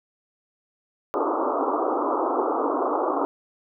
pink band-pass noise, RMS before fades -24 dBFS, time 1.14-3.25 s, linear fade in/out 0 ms, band 270 to 1300 Hz, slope 96 dB/octave, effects none

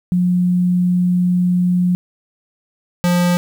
sine / square tone pair in turn, 179.1 / 176.33 Hz, F3 / F3, +44 / +17 cents, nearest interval unison, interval 27 cents, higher first, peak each -12 / -13 dBFS, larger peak first, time 0.12-1.95 / 3.04-3.37 s, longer first, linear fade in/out 0 ms, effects 8-bit

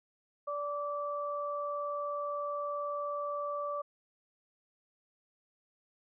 sine tone pair together, 581 / 1162 Hz, D5 / D6, -19 / -19 cents, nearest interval octave, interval 1200 cents, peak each -36 / -36 dBFS, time 0.47-3.82 s, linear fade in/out 10 ms, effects none

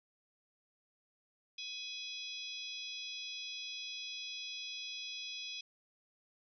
harmonic tone with a mistuned harmonic, 840 Hz, G#5, 19 cents sharp, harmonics 3 / 4 / 5 / 6 / 7, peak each -47 / -45 / -50 / -48 / -55 dBFS, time 1.58-5.61 s, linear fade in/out 5 ms, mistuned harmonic 5, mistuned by -89 cents, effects none

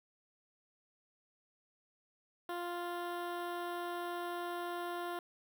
15% pulse tone with notch filter, 349.2 Hz, F4, in tune, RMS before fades -40 dBFS, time 2.49-5.19 s, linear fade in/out 2 ms, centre 6700 Hz, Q 0.52, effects none

